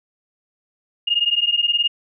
sine beating tone pair, 2833 / 2852 Hz, F7 / F7, +24 / +36 cents, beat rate 19 Hz, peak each -19 dBFS, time 1.07-1.88 s, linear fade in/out 10 ms, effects none

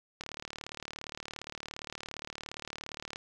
click train, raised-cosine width 0.2 ms, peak -22 dBFS, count 111, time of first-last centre 0.21-3.159 s, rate 37.3 Hz, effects none

